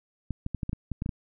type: clicks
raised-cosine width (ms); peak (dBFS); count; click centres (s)
5; -18; 10; 0.307 / 0.464 / 0.547 / 0.632 / 0.694 / 0.731 / 0.917 / 1.021 / 1.061 / 1.092
effects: none